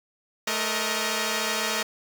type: tone cluster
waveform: 5% pulse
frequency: 217.9 / 469.7 / 624 Hz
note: A3 / A#4 / D#5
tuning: -17 / +13 / +5 cents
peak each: -18 dBFS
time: 0.47-1.83 s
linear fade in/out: 5 ms
effects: none